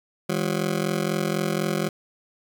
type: ring-modulated tone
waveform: 20% pulse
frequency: 181.5 Hz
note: F#3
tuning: 33 cents flat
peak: -15 dBFS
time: 0.29-1.89 s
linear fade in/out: 5 ms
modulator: 22 Hz
effects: none